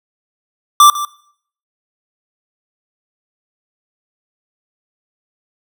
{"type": "tone with echo", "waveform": "square", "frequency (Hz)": 1174.7, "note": "D6", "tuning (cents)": 0, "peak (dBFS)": -4, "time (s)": [0.8, 0.9], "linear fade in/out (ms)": 2, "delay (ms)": 150, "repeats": 1, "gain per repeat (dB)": -14, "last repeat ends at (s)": 1.05, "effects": ["noise-tail reverb RT60 0.6 s tail -19 dB re dry"]}